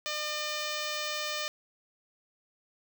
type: tone with notch filter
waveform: 5% pulse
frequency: 603 Hz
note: D5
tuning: 46 cents sharp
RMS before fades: -34 dBFS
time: 0.06-1.48 s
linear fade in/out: 0 ms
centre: 9700 Hz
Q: 0.94
effects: none